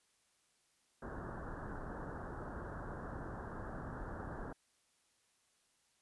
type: low-pass noise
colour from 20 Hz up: pink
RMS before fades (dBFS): -45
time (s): 1.02-4.53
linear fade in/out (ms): 5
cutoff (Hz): 1700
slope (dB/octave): 96
effects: white hiss -75 dBFS RMS until 6.01 s + resampled to 24000 Hz